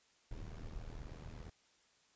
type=noise with amplitude modulation; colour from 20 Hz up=brown; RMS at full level=-44 dBFS; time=0.31-1.5 s; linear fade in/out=5 ms; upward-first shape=sine; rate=78 Hz; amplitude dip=75%; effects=white hiss -71 dBFS RMS until 2.15 s + resampled to 16000 Hz